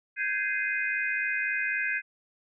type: chord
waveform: sine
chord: Ab major seventh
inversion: third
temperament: just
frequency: 1557.4 / 1661.2 / 2077 / 2492 Hz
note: G6 / Ab6 / C7 / Eb7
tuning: -12 / 0 / -13 / +2 cents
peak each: -32 dBFS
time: 0.16-2.02 s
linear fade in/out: 50 ms
effects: none